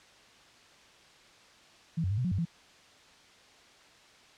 sine tone with pitch steps, 164.5 / 92.8 / 102.6 / 125.5 / 180.2 / 95.8 / 168.1 Hz, E3 / F#2 / G#2 / B2 / F#3 / G2 / E3, -3 / +6 / -21 / +28 / -45 / -39 / +34 cents, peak -27 dBFS, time 1.97-2.453 s, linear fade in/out 10 ms, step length 69 ms, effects white hiss -57 dBFS RMS until 4.37 s + low-pass 5000 Hz 12 dB/octave

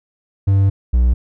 triangle tone pair in turn, 98 / 60.86 Hz, G2 / B1, 0 / -25 cents, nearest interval minor sixth, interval 825 cents, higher first, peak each -8 dBFS, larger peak neither, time 0.47-0.7 / 0.93-1.14 s, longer first, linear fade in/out 10 ms, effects none

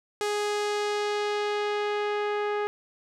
sawtooth tone with low-pass filter sweep, 415.3 Hz, G#4, in tune, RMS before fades -28 dBFS, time 0.21-2.67 s, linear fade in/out 0 ms, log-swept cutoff 8900 to 1900 Hz, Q 0.91, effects none

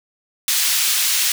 pink high-pass noise, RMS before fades -18 dBFS, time 0.48-1.32 s, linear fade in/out 2 ms, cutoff 3000 Hz, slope 12 dB/octave, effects none

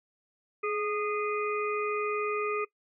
harmonic tone with a mistuned harmonic, 411.1 Hz, G#4, 18 cents flat, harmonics 1 / 3 / 5 / 6, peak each -30 / -33 / -40 / -36 dBFS, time 0.63-2.65 s, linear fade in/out 10 ms, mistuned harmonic 1, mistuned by +40 cents, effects noise-tail reverb RT60 0.1 s tail -21 dB re dry

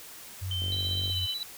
sine tone with vibrato, 92.3 Hz, F#2, 4 cents flat, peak -31 dBFS, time 0.41-1.27 s, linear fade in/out 20 ms, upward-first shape square, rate 3.6 Hz, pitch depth 20 cents each way
sine tone with pitch glide, 3100 to 3034 Hz, G7 to F#7, -20 to +43 cents, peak -31 dBFS, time 0.51-1.34 s, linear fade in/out 2 ms, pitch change -37 cents, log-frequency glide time 1.08-1.18 s
click train, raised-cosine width 2 ms, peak -31 dBFS, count 24, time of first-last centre 0.62-1.099 s, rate 48 Hz
triangle tone with tremolo, 3951 Hz, B7, in tune, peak -28 dBFS, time 0.72-1.43 s, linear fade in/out 0 ms, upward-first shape triangle, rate 16 Hz, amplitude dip 75%
effects white hiss -46 dBFS RMS until 1.57 s

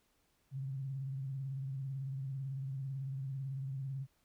sine tone with vibrato, 134.9 Hz, C#3, 47 cents flat, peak -37 dBFS, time 0.51-4.07 s, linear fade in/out 50 ms, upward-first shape triangle, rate 18 Hz, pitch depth 74 cents each way, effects pink hiss -75 dBFS RMS until 4.24 s

